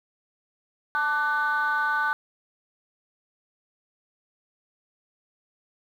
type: chord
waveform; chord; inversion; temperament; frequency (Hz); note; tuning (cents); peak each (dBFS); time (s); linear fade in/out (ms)
sine; D major; second; equal with one note detuned; 880 / 1174.7 / 1498; A5 / D6 / F#6; 0 / 0 / +21; -27 / -27 / -23; 0.95-2.13; 0
effects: tanh soft clip ceiling -17 dBFS + 9-bit